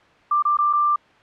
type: tone with dropouts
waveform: sine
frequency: 1183 Hz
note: D6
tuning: 12 cents sharp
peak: -15 dBFS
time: 0.31-0.96 s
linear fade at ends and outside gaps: 5 ms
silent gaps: 0.424-0.451 / 0.571-0.587 / 0.729-0.733 s
effects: white hiss -52 dBFS RMS until 1.22 s + low-pass 2000 Hz 12 dB/octave